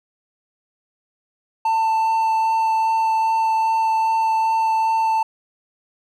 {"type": "tone with vibrato", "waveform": "triangle", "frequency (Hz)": 891, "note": "A5", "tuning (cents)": 22, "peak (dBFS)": -14, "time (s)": [1.65, 5.23], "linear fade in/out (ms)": 5, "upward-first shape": "sine", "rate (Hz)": 2.5, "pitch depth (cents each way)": 8, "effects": []}